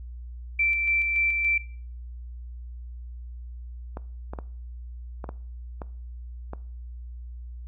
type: tone with tremolo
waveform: sine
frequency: 2340 Hz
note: D7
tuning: 7 cents flat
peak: -20 dBFS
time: 0.59-1.58 s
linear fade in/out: 5 ms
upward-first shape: square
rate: 3.5 Hz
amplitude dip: 30%
type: clicks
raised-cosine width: 1 ms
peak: -21 dBFS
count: 7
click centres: 3.971 / 4.335 / 4.388 / 5.242 / 5.291 / 5.818 / 6.534 s
effects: noise-tail reverb RT60 0.5 s tail -20 dB re dry + added 60 Hz sine -36 dBFS peak until 7.67 s